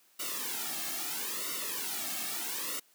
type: noise with flanger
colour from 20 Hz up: white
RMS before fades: -36 dBFS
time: 0.19-2.8 s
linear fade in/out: 10 ms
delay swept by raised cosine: 1.2 to 2.07 ms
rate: 0.76 Hz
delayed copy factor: -1
effects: white hiss -65 dBFS RMS until 2.94 s + high-pass 200 Hz 12 dB/octave